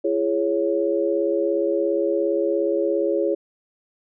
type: chord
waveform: sine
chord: C# minor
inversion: first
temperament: equal with one note detuned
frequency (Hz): 338.1 / 415.3 / 554.4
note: E4 / G#4 / C#5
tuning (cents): +44 / 0 / 0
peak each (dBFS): -23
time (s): 0.04-3.35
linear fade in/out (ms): 10
effects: none